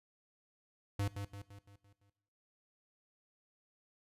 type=tone with echo; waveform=square; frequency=100.5 Hz; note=G2; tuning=44 cents sharp; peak=-33 dBFS; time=0.99-1.08 s; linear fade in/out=5 ms; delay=170 ms; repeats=6; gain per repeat=-6 dB; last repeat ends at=2.1 s; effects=noise-tail reverb RT60 0.8 s tail -18 dB re dry + resampled to 32000 Hz